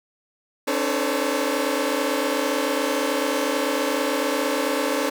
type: tone cluster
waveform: sawtooth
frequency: 273.3 / 302.3 / 441.4 / 515 / 562 Hz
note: C#4 / D#4 / A4 / C5 / C#5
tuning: -24 / -50 / +5 / -28 / +24 cents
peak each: -24 dBFS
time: 0.67-5.1 s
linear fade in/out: 10 ms
effects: none